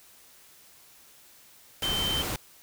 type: tone in noise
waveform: sine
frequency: 3100 Hz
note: G7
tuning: 20 cents flat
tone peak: -27 dBFS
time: 1.83-2.22 s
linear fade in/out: 2 ms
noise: pink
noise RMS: -32 dBFS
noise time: 1.82-2.36 s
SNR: +2 dB
effects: white hiss -55 dBFS RMS until 2.62 s